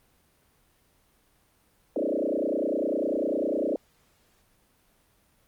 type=tone with frequency modulation; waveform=sine; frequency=432.6 Hz; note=A4; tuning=29 cents flat; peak=-24 dBFS; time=1.96-3.76 s; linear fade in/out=2 ms; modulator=30 Hz; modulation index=5.7; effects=pink hiss -65 dBFS RMS until 5.47 s + Opus 32 kbps